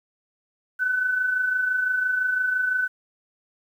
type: tone pair together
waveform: sine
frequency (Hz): 1481.1 / 1507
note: F#6 / F#6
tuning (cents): +1 / +31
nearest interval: unison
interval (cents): 30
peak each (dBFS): -31 / -21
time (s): 0.79-2.88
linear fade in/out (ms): 20
effects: 9-bit